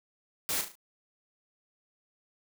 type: noise with echo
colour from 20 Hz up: white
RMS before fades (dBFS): -31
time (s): 0.49-0.61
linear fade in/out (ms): 0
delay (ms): 36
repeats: 4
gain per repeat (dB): -7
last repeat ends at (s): 0.754
effects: none